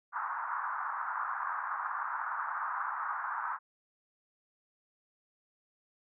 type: band-pass noise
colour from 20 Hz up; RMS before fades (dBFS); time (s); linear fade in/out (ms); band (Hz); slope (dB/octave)
pink; -36; 0.12-3.59; 50; 910 to 1500; 48
effects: none